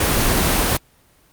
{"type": "noise", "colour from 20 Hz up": "pink", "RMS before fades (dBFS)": -17, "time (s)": [0, 0.77], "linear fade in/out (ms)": 5, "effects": ["pink hiss -55 dBFS RMS until 1.32 s", "Opus 24 kbps"]}